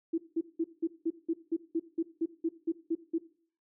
sine tone bursts, 329.6 Hz, E4, in tune, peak -26 dBFS, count 14, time 0.13-3.184 s, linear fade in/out 10 ms, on 51 ms, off 180 ms, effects noise-tail reverb RT60 0.5 s tail -17 dB re dry

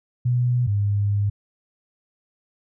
sine tone pair in turn, 123.1 / 101.81 Hz, B2 / G#2, -5 / -34 cents, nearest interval minor third, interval 329 cents, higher first, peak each -17 / -18 dBFS, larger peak first, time 0.25-0.67 / 0.67-1.3 s, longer second, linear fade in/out 10 ms, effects none

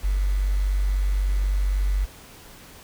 sine tone with quantisation, 48.1 Hz, G1, 32 cents flat, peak -19 dBFS, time 0.03-2.06 s, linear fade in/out 20 ms, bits 7, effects pink hiss -46 dBFS RMS until 2.83 s

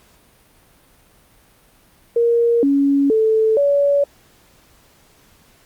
sine tone with pitch steps, 468.8 / 279.6 / 440.1 / 568 Hz, A#4 / C#4 / A4 / C#5, +10 / +15 / 0 / +42 cents, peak -12 dBFS, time 2.16-4.04 s, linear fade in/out 5 ms, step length 470 ms, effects pink hiss -53 dBFS RMS until 5.65 s + Opus 48 kbps

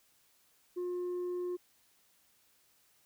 sine tone, 357 Hz, F4, 38 cents sharp, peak -31 dBFS, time 0.76-1.57 s, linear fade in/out 20 ms, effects tanh soft clip ceiling -33 dBFS + white hiss -69 dBFS RMS until 3.05 s

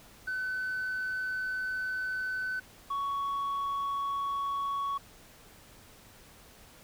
sine tone pair in turn, 1513 / 1115.9 Hz, F#6 / C#6, +38 / +11 cents, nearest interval perfect fourth, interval 527 cents, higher first, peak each -29 / -27 dBFS, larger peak second, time 0.27-2.6 / 2.9-4.98 s, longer first, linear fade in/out 10 ms, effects tanh soft clip ceiling -29 dBFS + pink hiss -55 dBFS RMS until 6.83 s

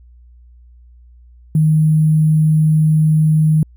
sine tone with sample-and-hold, 155.56 Hz, D#3, in tune, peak -9 dBFS, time 1.55-3.63 s, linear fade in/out 2 ms, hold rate 11025 Hz, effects added 60 Hz sine -41 dBFS peak until 3.76 s

